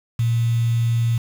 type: tone with quantisation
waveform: sine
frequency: 116.54 Hz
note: A#2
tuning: in tune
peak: -16 dBFS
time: 0.19-1.18 s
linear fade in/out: 5 ms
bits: 6
effects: none